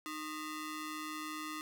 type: ring-modulated tone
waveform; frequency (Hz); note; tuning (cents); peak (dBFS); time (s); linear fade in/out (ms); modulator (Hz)
sawtooth; 771; G5; -29; -33; 0.06-1.61; 0; 463
effects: none

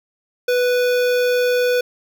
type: tone with notch filter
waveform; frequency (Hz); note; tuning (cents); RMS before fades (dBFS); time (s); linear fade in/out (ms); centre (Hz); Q
square; 493.9; B4; 0; -17; 0.48-1.81; 5; 8700; 1.2
effects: none

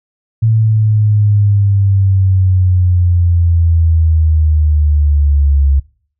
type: exponential sweep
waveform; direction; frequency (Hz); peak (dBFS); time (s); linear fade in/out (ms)
sine; down; 112.4 to 68.7; -7; 0.42-5.8; 10
effects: noise-tail reverb RT60 0.5 s tail -22 dB re dry

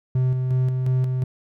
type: tone with tremolo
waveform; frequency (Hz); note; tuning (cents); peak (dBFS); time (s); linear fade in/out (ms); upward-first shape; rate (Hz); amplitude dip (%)
triangle; 128.5; C3; -31; -15; 0.15-1.24; 5; square; 2.8; 35
effects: none

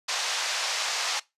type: band-pass noise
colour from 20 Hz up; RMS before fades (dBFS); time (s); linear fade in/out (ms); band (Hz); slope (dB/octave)
white; -29; 0.08-1.2; 10; 600 to 6300; 24
effects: noise-tail reverb RT60 0.2 s tail -20 dB re dry + resampled to 32000 Hz

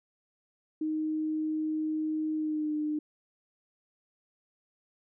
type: tone with pitch glide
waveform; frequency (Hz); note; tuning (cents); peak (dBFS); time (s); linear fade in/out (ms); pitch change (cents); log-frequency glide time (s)
sine; 311.1 to 302.6; D#4 to D#4; 0 to -48; -28; 0.81-2.99; 5; -48; 2.35-2.74
effects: none

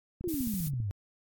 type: click train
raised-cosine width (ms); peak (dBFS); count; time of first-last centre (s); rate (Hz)
5; -28; 10; 0.21-0.802; 15.2
type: exponential sweep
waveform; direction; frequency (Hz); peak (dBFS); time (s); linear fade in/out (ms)
sine; down; 370 to 93; -30; 0.24-0.91; 0
type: noise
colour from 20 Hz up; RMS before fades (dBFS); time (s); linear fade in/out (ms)
violet; -38; 0.28-0.69; 10
effects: AAC 64 kbps

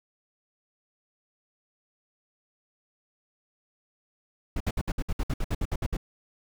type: noise bursts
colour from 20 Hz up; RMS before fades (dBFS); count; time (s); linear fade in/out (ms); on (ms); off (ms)
brown; -27; 14; 4.56-5.969; 5; 44; 61
effects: none

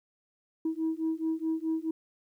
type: beating tone pair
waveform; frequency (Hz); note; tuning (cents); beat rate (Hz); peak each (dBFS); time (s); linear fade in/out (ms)
sine; 319.1 / 323.8; D#4 / E4; +44 / -31; 4.7; -30; 0.65-1.91; 5
effects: tanh soft clip ceiling -23 dBFS + 11-bit

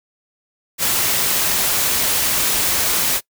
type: noise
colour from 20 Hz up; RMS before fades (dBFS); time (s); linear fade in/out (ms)
white; -18; 0.78-3.21; 50
effects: noise-tail reverb RT60 0.1 s tail -22 dB re dry

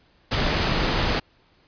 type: noise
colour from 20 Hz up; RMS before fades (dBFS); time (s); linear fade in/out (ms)
pink; -22; 0.31-1.2; 10
effects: pink hiss -60 dBFS RMS until 1.67 s + resampled to 11025 Hz

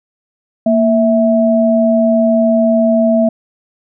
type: tone pair together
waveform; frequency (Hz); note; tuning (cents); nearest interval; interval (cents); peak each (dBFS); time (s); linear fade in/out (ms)
sine; 231.5 / 654.8; A#3 / E5; -12 / -12; octave + tritone; 1800; -11; 0.66-3.29; 5
effects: none

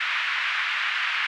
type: band-pass noise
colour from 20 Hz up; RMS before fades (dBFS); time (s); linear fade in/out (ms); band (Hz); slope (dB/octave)
white; -26; 0-1.27; 10; 1300 to 2600; 24
effects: none

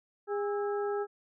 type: harmonic tone with a mistuned harmonic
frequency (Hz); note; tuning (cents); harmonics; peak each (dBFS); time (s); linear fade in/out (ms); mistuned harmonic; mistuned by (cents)
408.1; G#4; -30; 1 / 2 / 3 / 4; -30 / -38 / -41 / -47; 0.27-1.07; 50; 3; +120
effects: none

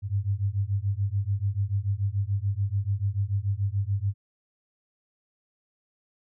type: beating tone pair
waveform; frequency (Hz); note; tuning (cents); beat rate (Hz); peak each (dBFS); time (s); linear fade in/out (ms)
sine; 96.5 / 103.4; G2 / G#2; -27 / -7; 6.9; -27; 0.02-4.14; 50
effects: none

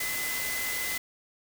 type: tone in noise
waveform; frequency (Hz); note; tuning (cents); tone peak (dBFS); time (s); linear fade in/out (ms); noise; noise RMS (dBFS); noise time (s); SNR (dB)
sine; 2026; B6; +44; -33; 0-0.98; 5; white; -33; 0-0.98; -3
effects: none

